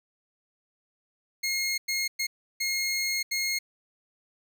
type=tone bursts at uneven times; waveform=20% pulse; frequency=2150 Hz; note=C7; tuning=47 cents sharp; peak=-21 dBFS; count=5; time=1.43-1.78 / 1.88-2.08 / 2.19-2.27 / 2.6-3.23 / 3.31-3.59 s; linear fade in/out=10 ms; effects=none